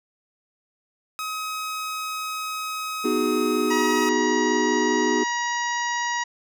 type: tone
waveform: sawtooth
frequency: 1269 Hz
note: D#6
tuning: 34 cents sharp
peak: -24 dBFS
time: 1.19-4.09 s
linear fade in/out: 0 ms
type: chord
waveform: triangle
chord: G# minor seventh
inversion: first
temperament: equal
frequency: 246.9 / 311.1 / 370 / 415.3 Hz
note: B3 / D#4 / F#4 / G#4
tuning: 0 / 0 / 0 / 0 cents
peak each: -24 dBFS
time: 3.04-5.24 s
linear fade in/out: 10 ms
type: harmonic tone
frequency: 956 Hz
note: A#5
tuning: 43 cents sharp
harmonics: 1 / 2 / 3 / 4 / 5 / 6 / 7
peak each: -26 / -27 / -37 / -39 / -39 / -36 / -37 dBFS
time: 3.7-6.24 s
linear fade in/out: 10 ms
effects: none